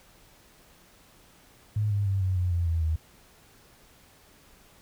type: tone with pitch steps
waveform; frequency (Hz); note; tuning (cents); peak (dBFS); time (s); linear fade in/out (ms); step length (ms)
sine; 105.7 / 101.45 / 97.38 / 93.46 / 89.71 / 86.1 / 82.64 / 79.32; G#2 / G#2 / G2 / F#2 / F2 / F2 / E2 / D#2; +31 / -40 / -11 / +18 / +47 / -24 / +5 / +34; -23; 1.76-2.96; 5; 150
effects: pink hiss -57 dBFS RMS until 4.81 s